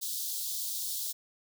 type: high-pass noise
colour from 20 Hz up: white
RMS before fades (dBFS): -35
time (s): 0.01-1.13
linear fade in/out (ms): 20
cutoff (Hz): 3500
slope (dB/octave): 48
effects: none